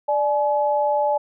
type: tone pair together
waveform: sine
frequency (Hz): 589.7 / 850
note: D5 / G#5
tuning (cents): +7 / +40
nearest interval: tritone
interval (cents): 633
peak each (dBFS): -20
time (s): 0.08-1.18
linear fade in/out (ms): 10
effects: none